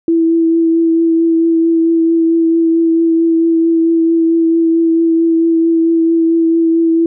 sine tone with vibrato, 329.8 Hz, E4, 1 cent sharp, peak -8 dBFS, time 0.08-7.06 s, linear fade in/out 2 ms, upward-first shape triangle, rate 4.5 Hz, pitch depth 18 cents each way, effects none

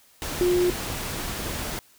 sine tone in noise, 356.9 Hz, F4, 38 cents sharp, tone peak -18 dBFS, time 0.41-0.7 s, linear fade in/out 0 ms, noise pink, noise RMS -31 dBFS, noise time 0.22-1.79 s, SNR +10 dB, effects white hiss -57 dBFS RMS until 1.98 s

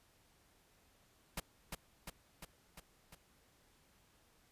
pink noise with echo, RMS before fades -40 dBFS, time 1.37-1.4 s, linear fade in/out 5 ms, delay 350 ms, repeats 5, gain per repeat -3 dB, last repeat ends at 3.15 s, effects pink hiss -70 dBFS RMS until 4.51 s + resampled to 32000 Hz

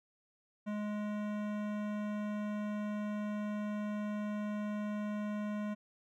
sine tone with hard clipping, 209.2 Hz, G#3, 13 cents sharp, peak -37 dBFS, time 0.66-5.75 s, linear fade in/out 20 ms, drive 17 dB, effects none

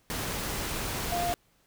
sine tone in noise, 698.5 Hz, F5, in tune, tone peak -28 dBFS, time 1.12-1.33 s, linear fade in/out 0 ms, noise pink, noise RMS -33 dBFS, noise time 0.1-1.34 s, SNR +2 dB, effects pink hiss -67 dBFS RMS until 1.66 s

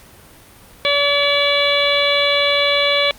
harmonic tone, 572 Hz, D5, 46 cents flat, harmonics 1 / 2 / 3 / 4 / 5 / 6 / 7, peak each -18 / -24 / -27 / -19 / -26 / -19 / -24 dBFS, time 0.85-3.11 s, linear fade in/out 0 ms, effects pink hiss -44 dBFS RMS until 3.18 s + Opus 48 kbps

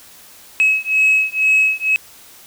sine beating tone pair, 2566 / 2568.1 Hz, E7 / E7, -47 / -46 cents, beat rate 2.1 Hz, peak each -14 dBFS, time 0.6-1.96 s, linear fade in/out 0 ms, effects tanh soft clip ceiling -7 dBFS + white hiss -43 dBFS RMS until 2.46 s

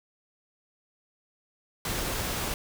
pink noise, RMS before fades -31 dBFS, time 1.85-2.54 s, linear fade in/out 2 ms, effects none

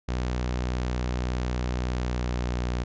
sawtooth tone with pitch glide, 61.74 to 60.75 Hz, B1 to B1, 0 to -28 cents, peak -22 dBFS, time 0.08-2.84 s, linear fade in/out 10 ms, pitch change -28 cents, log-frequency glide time 1.87-2.6 s, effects resampled to 16000 Hz

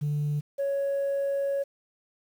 sine tone pair in turn, 147.3 / 556.1 Hz, D3 / C#5, +6 / +5 cents, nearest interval octave + major seventh, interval 2299 cents, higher second, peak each -23 dBFS, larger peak neither, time 0.01-0.41 / 0.58-1.64 s, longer second, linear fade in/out 20 ms, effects tanh soft clip ceiling -23 dBFS + 9-bit

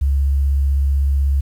sine tone with vibrato, 69.3 Hz, C#2, in tune, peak -13 dBFS, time 0.01-1.41 s, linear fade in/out 10 ms, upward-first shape triangle, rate 16 Hz, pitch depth 21 cents each way, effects 8-bit

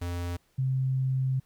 square / sine tone pair in turn, 87.31 / 131.45 Hz, F2 / C3, 0 / +8 cents, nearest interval perfect fifth, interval 708 cents, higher second, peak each -31 / -24 dBFS, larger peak second, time 0.01-0.37 / 0.58-1.4 s, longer second, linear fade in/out 10 ms, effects pink hiss -68 dBFS RMS until 1.45 s

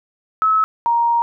sine tone pair in turn, 1294 / 937.6 Hz, E6 / A#5, -32 / +10 cents, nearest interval tritone, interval 558 cents, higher first, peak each -12 / -13 dBFS, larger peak first, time 0.42-0.64 / 0.86-1.22 s, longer second, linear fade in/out 0 ms, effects none

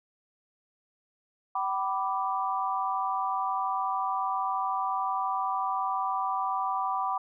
sine chord, G major, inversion none, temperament equal with one note detuned, 766.5 / 987.8 / 1174.7 Hz, G5 / B5 / D6, -39 / 0 / 0 cents, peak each -31 dBFS, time 1.55-7.18 s, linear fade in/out 5 ms, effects none

